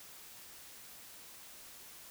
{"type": "silence", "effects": ["white hiss -53 dBFS RMS until 2.1 s"]}